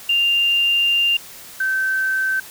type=tone pair in turn; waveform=sine; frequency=2793 / 1545 Hz; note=F7 / G6; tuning=-1 / -26 cents; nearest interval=minor seventh; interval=1025 cents; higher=first; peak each=-14 / -17 dBFS; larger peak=first; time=0.09-1.17 / 1.6-2.4 s; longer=first; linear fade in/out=5 ms; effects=white hiss -39 dBFS RMS until 2.5 s